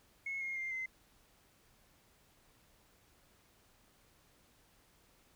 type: tone with pitch steps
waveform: sine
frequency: 2182 / 2142 / 2103 / 2064 Hz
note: C#7 / C7 / C7 / C7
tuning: -28 / +40 / +8 / -24 cents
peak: -36 dBFS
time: 0.26-0.86 s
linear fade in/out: 5 ms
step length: 150 ms
effects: tanh soft clip ceiling -32 dBFS + pink hiss -68 dBFS RMS until 5.35 s